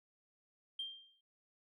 sine tone with exponential decay, 3177 Hz, G7, 23 cents sharp, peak -36 dBFS, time 0.79-1.21 s, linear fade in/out 5 ms, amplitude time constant 90 ms, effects tanh soft clip ceiling -32 dBFS

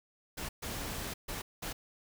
pink noise bursts at uneven times, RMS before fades -39 dBFS, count 4, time 0.37-0.49 / 0.62-1.14 / 1.28-1.42 / 1.62-1.73 s, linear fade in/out 10 ms, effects none

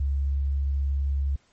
sine tone, 69.3 Hz, C#2, in tune, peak -22 dBFS, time 0-1.36 s, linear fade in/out 5 ms, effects pink hiss -64 dBFS RMS until 1.52 s + MP3 32 kbps

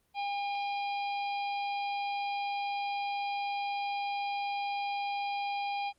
harmonic tone, 807 Hz, G#5, 50 cents flat, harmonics 1 / 3 / 4 / 5 / 6, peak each -32 / -40 / -47 / -49 / -51 dBFS, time 0.14-5.93 s, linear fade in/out 50 ms, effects pink hiss -73 dBFS RMS until 5.98 s + Opus 24 kbps

